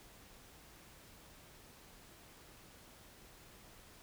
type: silence
effects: pink hiss -59 dBFS RMS until 4.02 s